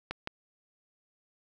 clicks, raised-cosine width 0.3 ms, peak -18 dBFS, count 2, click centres 0.11 / 0.274 s, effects none

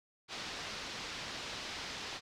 white low-pass noise, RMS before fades -43 dBFS, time 0.28-2.21 s, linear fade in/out 50 ms, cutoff 5100 Hz, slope 24 dB/octave, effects none

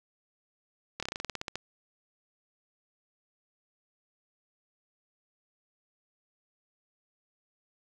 slowing click train, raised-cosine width 0.2 ms, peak -17 dBFS, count 13, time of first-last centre 1-1.556 s, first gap 26 ms, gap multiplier 1.1, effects none

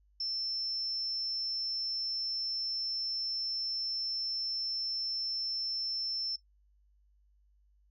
sine tone, 5340 Hz, E8, 22 cents sharp, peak -31 dBFS, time 0.2-6.36 s, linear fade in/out 5 ms, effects noise-tail reverb RT60 0.1 s tail -17 dB re dry + added 50 Hz sine -64 dBFS peak until 7.9 s

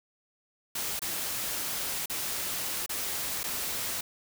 white noise with dropouts, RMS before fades -33 dBFS, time 0.75-4.01 s, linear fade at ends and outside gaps 5 ms, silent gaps 0.994-1.018 / 2.059-2.097 / 2.862-2.893 / 3.433-3.439 s, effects none

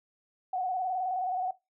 sine tone with vibrato, 740 Hz, F#5, in tune, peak -28 dBFS, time 0.53-1.51 s, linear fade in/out 5 ms, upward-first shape square, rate 19 Hz, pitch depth 39 cents each way, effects noise-tail reverb RT60 0.2 s tail -17 dB re dry

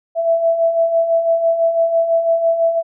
sine beating tone pair, 659.3 / 665.3 Hz, E5 / E5, 0 / +16 cents, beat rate 6 Hz, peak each -21 / -13 dBFS, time 0.15-2.83 s, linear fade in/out 50 ms, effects none

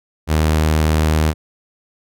sawtooth tone with vibrato, 77.9 Hz, D#2, 3 cents sharp, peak -9 dBFS, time 0.27-1.34 s, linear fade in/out 50 ms, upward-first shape triangle, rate 8.3 Hz, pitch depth 9 cents each way, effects none

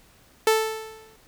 sawtooth tone with exponential decay, 440 Hz, A4, in tune, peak -11 dBFS, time 0.47-1.16 s, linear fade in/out 2 ms, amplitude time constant 150 ms, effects pink hiss -56 dBFS RMS until 1.27 s

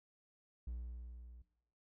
triangle tone with level ramp, 60 Hz, B1, 49 cents flat, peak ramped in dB -38 to -52 dBFS, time 0.67-1.42 s, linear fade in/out 5 ms, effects noise-tail reverb RT60 0.8 s tail -17 dB re dry

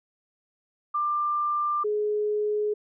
sine tone pair in turn, 1189 / 420.4 Hz, D6 / G#4, +21 / +21 cents, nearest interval octave + tritone, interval 1800 cents, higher first, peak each -23 dBFS, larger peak neither, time 0.94-1.84 / 1.84-2.74 s, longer neither, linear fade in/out 10 ms, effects none

